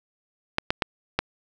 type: clicks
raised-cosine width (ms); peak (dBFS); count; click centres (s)
0.3; -5; 4; 0.584 / 0.705 / 0.822 / 1.19
effects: none